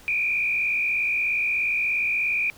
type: tone with frequency modulation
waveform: sine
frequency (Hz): 2409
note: D7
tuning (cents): +43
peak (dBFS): -21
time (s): 0.08-2.5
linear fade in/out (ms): 0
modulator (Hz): 56.9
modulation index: 1.5
effects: pink hiss -50 dBFS RMS until 2.57 s